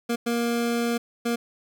25% pulse tone bursts at uneven times, 235.5 Hz, A#3, 18 cents sharp, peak -19 dBFS, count 3, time 0.09-0.16 / 0.26-0.98 / 1.25-1.36 s, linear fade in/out 10 ms, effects none

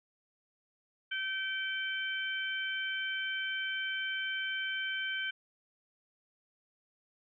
harmonic tone, 772 Hz, G5, 27 cents flat, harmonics 2 / 3 / 4, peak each -35 / -40 / -38 dBFS, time 1.11-5.31 s, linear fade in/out 10 ms, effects none

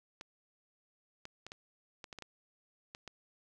clicks, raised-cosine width 0.2 ms, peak -28 dBFS, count 10, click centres 0.211 / 1.254 / 1.466 / 1.519 / 2.042 / 2.128 / 2.187 / 2.223 / 2.949 / 3.077 s, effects none

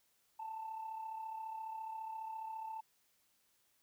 sine tone with amplitude modulation, 885 Hz, A5, 10 cents sharp, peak -38 dBFS, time 0.39-2.81 s, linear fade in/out 10 ms, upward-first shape sine, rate 34.6 Hz, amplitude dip 55%, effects tanh soft clip ceiling -37 dBFS + white hiss -75 dBFS RMS until 3.82 s

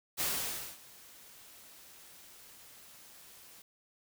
white noise with ADSR envelope, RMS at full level -32 dBFS, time 0.17-3.62 s, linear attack 39 ms, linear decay 560 ms, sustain -23 dB, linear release 3 ms, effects none

